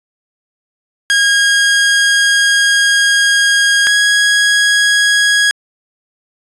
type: tone pair in turn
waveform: sawtooth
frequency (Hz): 1632 / 1656.7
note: G#6 / G#6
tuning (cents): -31 / -5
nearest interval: unison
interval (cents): 26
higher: second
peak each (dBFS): -5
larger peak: neither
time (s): 1.1-3.87 / 3.87-5.51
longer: first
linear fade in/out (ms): 0
effects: resampled to 22050 Hz